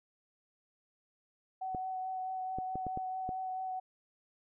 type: tone with vibrato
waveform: sine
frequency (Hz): 750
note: F#5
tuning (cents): +23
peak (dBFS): -35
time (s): 1.61-3.8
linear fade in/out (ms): 10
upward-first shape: sine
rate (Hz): 4.6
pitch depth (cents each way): 13
type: clicks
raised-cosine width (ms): 2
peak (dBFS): -26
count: 6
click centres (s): 1.748 / 2.586 / 2.756 / 2.867 / 2.974 / 3.291
effects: none